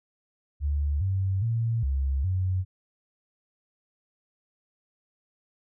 sine tone with pitch steps, 72.5 / 95.8 / 114.8 / 67.8 / 92.8 Hz, D2 / G2 / A#2 / C#2 / F#2, -22 / -39 / -26 / -38 / +6 cents, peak -23 dBFS, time 0.6-2.65 s, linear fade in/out 50 ms, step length 410 ms, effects none

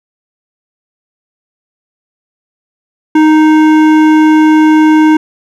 sine tone with hard clipping, 310.6 Hz, D#4, 3 cents flat, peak -5 dBFS, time 3.15-5.17 s, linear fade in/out 5 ms, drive 13 dB, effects none

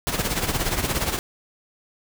pink noise with tremolo, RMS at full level -22 dBFS, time 0.07-1.19 s, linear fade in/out 0 ms, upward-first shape sine, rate 17 Hz, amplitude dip 65%, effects none

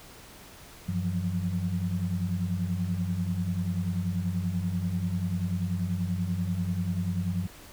sine tone cluster, 95.6 / 170.3 / 180.6 Hz, G2 / F3 / F#3, -43 / -43 / -42 cents, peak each -30 / -32 / -31 dBFS, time 0.88-7.47 s, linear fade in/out 10 ms, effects pink hiss -49 dBFS RMS until 7.72 s

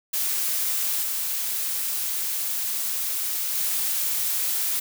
blue noise with level steps, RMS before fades -25 / -27 / -25 dBFS, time 0.13-4.8 s, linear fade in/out 10 ms, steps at 1.02 / 3.55 s, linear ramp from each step 5 ms, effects none

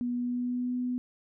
sine tone with pitch glide, 243.6 to 248.6 Hz, B3 to B3, -24 to +12 cents, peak -28 dBFS, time 0.01-0.98 s, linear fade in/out 0 ms, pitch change +36 cents, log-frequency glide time 0.13-0.75 s, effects none

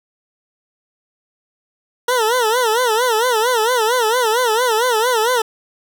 20% pulse tone with vibrato, 468.3 Hz, A#4, 8 cents sharp, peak -9 dBFS, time 2.08-5.42 s, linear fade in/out 5 ms, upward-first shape sine, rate 4.4 Hz, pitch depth 150 cents each way, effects 8-bit

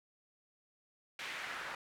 pink noise with band-pass filter sweep, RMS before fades -43 dBFS, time 1.19-1.75 s, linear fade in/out 2 ms, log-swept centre 2300 to 1400 Hz, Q 1.5, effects none

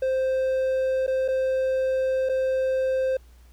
triangle tone with dropouts, 523.3 Hz, C5, in tune, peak -19 dBFS, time 0.02-3.17 s, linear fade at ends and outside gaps 5 ms, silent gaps 1.066-1.077 / 1.28-1.284 / 2.29-2.294 s, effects added 60 Hz sine -48 dBFS peak until 3.52 s + pink hiss -61 dBFS RMS until 3.52 s

